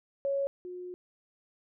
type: tone pair in turn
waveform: sine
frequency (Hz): 554.4 / 360.3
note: C#5 / F#4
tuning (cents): 0 / -46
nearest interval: perfect fifth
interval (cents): 746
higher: first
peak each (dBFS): -27 / -38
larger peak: first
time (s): 0.25-0.47 / 0.65-0.94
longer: second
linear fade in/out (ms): 0
effects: none